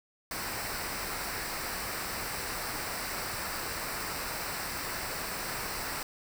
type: noise with comb filter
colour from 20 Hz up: pink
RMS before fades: -36 dBFS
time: 0.31-6.03 s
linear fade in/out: 2 ms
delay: 0.3 ms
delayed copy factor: -0.6
effects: none